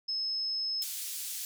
sine tone, 5190 Hz, E8, 28 cents flat, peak -30 dBFS, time 0.08-0.84 s, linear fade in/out 10 ms
white band-pass noise, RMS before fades -38 dBFS, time 0.82-1.45 s, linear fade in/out 0 ms, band 3900 to 16000 Hz, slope 12 dB/octave
effects none

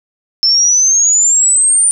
sine exponential sweep, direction up, 5300 to 9200 Hz, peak -7 dBFS, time 0.43-1.91 s, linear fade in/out 0 ms, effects none

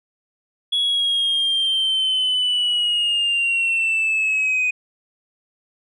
sine linear sweep, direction down, 3366 to 2489 Hz, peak -15 dBFS, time 0.72-4.71 s, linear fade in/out 10 ms, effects tanh soft clip ceiling -15 dBFS

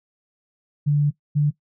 sine tone pair in turn, 146.2 / 147.22 Hz, D3 / D3, -7 / +5 cents, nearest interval unison, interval 12 cents, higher second, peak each -15 dBFS, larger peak neither, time 0.86-1.11 / 1.35-1.51 s, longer first, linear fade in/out 20 ms, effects noise-tail reverb RT60 0.1 s tail -18 dB re dry

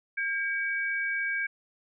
sine tone pair together, 1608 / 2274 Hz, G6 / C#7, +44 / +44 cents, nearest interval tritone, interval 600 cents, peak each -29 / -31 dBFS, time 0.17-1.47 s, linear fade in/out 10 ms, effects none

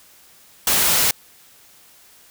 white noise, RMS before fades -17 dBFS, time 0.67-1.11 s, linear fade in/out 2 ms, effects white hiss -50 dBFS RMS until 2.3 s

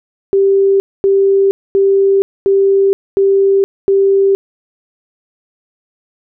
sine tone bursts, 392.1 Hz, G4, in tune, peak -7 dBFS, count 6, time 0.33-4.35 s, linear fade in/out 0 ms, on 470 ms, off 240 ms, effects none

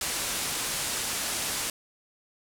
white low-pass noise, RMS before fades -31 dBFS, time 0.01-1.7 s, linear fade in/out 2 ms, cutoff 11000 Hz, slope 24 dB/octave, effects none

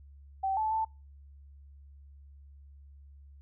sine tone with pitch steps, 772 / 870 / 883 Hz, G5 / A5 / A5, -27 / -20 / +6 cents, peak -27 dBFS, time 0.43-0.85 s, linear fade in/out 10 ms, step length 140 ms, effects noise-tail reverb RT60 0.3 s tail -26 dB re dry + added 70 Hz sine -50 dBFS peak until 3.41 s

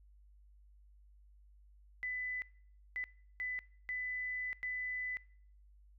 sine tone bursts at uneven times, 2000 Hz, B6, 21 cents sharp, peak -36 dBFS, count 5, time 2.03-2.42 / 2.96-3.04 / 3.4-3.59 / 3.89-4.53 / 4.63-5.17 s, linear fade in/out 0 ms, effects noise-tail reverb RT60 0.6 s tail -23 dB re dry + added 50 Hz sine -59 dBFS peak until 5.98 s

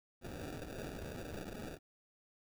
blue noise with sample-and-hold, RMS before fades -45 dBFS, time 0.21-1.79 s, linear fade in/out 50 ms, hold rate 1050 Hz, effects none

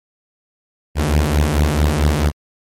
sawtooth beating tone pair, 72.2 / 76.7 Hz, D2 / D#2, -29 / -24 cents, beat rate 4.5 Hz, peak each -12 dBFS, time 0.95-2.32 s, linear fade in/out 50 ms, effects MP3 64 kbps

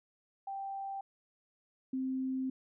sine tone pair in turn, 784 / 261.6 Hz, G5 / C4, 0 / 0 cents, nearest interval octave + perfect fifth, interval 1900 cents, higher first, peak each -37 / -32 dBFS, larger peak second, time 0.47-1.01 / 1.93-2.5 s, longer second, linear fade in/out 5 ms, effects none

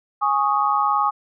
sine chord, Ab suspended fourth, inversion none, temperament just, 830.6 / 1107.5 / 1245.9 Hz, Ab5 / Db6 / Eb6, 0 / -2 / +2 cents, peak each -21 dBFS, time 0.21-1.11 s, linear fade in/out 20 ms, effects none

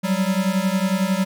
square beating tone pair, 185 / 196 Hz, F#3 / G3, 0 / 0 cents, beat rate 11 Hz, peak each -22 dBFS, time 0.03-1.25 s, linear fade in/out 20 ms, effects none

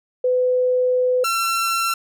sine / sawtooth tone pair in turn, 503 / 1352.2 Hz, B4 / E6, +32 / +44 cents, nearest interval octave + perfect fourth, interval 1712 cents, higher second, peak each -15 dBFS, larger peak neither, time 0.24-1.24 / 1.24-1.94 s, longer first, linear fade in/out 5 ms, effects none

